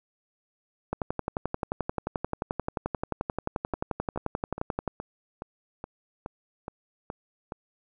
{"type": "two click trains", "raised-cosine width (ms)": 1, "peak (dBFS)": [-14, -21], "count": [46, 10], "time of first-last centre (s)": [[0.93, 4.877], [3.74, 7.522]], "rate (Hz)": [11.4, 2.38], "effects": []}